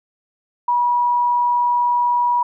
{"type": "tone", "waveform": "sine", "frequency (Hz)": 968, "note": "B5", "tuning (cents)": -35, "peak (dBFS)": -14, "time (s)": [0.68, 2.43], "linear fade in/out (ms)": 5, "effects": []}